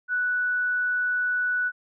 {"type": "tone", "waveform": "sine", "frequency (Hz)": 1480, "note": "F#6", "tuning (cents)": 0, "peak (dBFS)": -22, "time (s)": [0.08, 1.72], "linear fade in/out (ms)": 50, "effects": []}